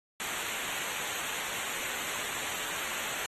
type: noise with comb filter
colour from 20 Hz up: pink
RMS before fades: -36 dBFS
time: 0.2-3.26 s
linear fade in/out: 0 ms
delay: 0.2 ms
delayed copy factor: -0.95
effects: AAC 32 kbps